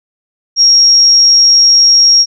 sine tone, 5588 Hz, F8, in tune, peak -3 dBFS, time 0.56-2.26 s, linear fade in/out 50 ms, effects none

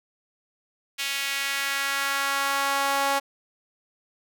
sawtooth tone with high-pass filter sweep, 277.1 Hz, C#4, 1 cent flat, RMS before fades -26 dBFS, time 0.98-3.2 s, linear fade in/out 20 ms, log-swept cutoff 2600 to 770 Hz, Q 1.6, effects none

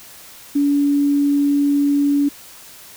sine tone, 285.4 Hz, D4, 49 cents flat, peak -13 dBFS, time 0.55-2.29 s, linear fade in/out 10 ms, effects white hiss -41 dBFS RMS until 2.96 s

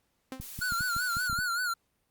sawtooth tone with exponential decay, 261.6 Hz, C4, in tune, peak -30 dBFS, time 0.32-0.49 s, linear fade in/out 1 ms, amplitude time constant 35 ms
clicks, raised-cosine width 5 ms, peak -27 dBFS, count 9, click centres 0.4 / 0.59 / 0.722 / 0.808 / 0.965 / 1.169 / 1.298 / 1.329 / 1.389 s
blue noise, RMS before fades -43 dBFS, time 0.41-1.28 s, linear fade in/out 0 ms
square tone with vibrato, 1432 Hz, F6, 43 cents sharp, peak -29 dBFS, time 0.61-1.74 s, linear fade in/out 10 ms, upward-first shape sine, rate 5.2 Hz, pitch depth 84 cents each way
effects pink hiss -75 dBFS RMS until 2.1 s + Opus 48 kbps

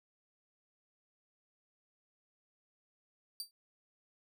sawtooth tone with exponential decay, 4655 Hz, D8, 16 cents flat, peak -32 dBFS, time 3.4-3.51 s, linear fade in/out 1 ms, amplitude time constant 23 ms, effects none

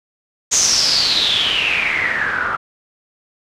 white noise with low-pass filter sweep, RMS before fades -17 dBFS, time 0.51-2.57 s, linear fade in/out 20 ms, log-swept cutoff 6700 to 1300 Hz, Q 8.5, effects none

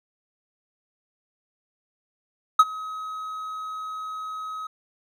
triangle tone with ADSR envelope, 1272 Hz, D#6, 38 cents sharp, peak -6 dBFS, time 2.59-4.67 s, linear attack 6 ms, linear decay 41 ms, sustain -23 dB, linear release 5 ms, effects none

